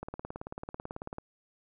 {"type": "click train", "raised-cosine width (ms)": 1, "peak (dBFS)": -24, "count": 22, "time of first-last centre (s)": [0.03, 1.184], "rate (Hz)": 18.2, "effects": []}